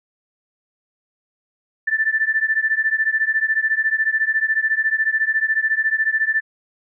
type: beating tone pair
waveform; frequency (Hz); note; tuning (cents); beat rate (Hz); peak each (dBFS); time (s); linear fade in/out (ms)
sine; 1760 / 1774; A6 / A6; 0 / +14; 14; -19 / -20; 1.87-6.41; 10
effects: none